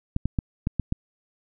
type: clicks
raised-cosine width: 5 ms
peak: -11 dBFS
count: 6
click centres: 0.164 / 0.256 / 0.388 / 0.671 / 0.797 / 0.924 s
effects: none